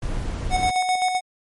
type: noise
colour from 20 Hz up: brown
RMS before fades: -26 dBFS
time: 0.02-0.71 s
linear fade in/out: 5 ms
type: tone with tremolo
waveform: square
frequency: 737 Hz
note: F#5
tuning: 7 cents flat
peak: -18 dBFS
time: 0.5-1.21 s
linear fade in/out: 50 ms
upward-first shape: square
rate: 7.7 Hz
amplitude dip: 45%
effects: MP3 48 kbps